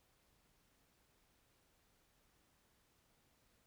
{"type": "silence", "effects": ["pink hiss -75 dBFS RMS until 3.66 s"]}